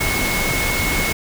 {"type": "tone in noise", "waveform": "sine", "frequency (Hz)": 2186, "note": "C#7", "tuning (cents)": -25, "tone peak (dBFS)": -22, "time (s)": [0, 1.13], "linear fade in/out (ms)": 10, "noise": "pink", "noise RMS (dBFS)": -21, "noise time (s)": [0, 1.13], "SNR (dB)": -4, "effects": []}